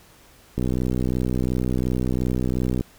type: click train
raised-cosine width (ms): 3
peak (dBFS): -11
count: 141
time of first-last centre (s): 0.58-2.809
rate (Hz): 62.8
effects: pink hiss -52 dBFS RMS until 2.98 s